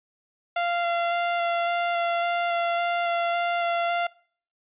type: tone with vibrato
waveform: sawtooth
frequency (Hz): 690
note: F5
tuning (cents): -21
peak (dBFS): -19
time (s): 0.56-4.07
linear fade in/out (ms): 5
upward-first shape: square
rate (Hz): 1.8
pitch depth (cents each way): 9
effects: noise-tail reverb RT60 0.5 s tail -23 dB re dry + resampled to 8000 Hz